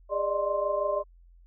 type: tone cluster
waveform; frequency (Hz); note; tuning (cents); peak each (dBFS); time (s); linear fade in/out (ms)
sine; 408.2 / 588 / 614 / 1050; G#4 / D5 / D#5 / C6; -30 / +2 / -23 / +6; -35 / -28 / -30 / -32; 0.09-1.04; 50
effects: added 43 Hz sine -52 dBFS peak until 1.46 s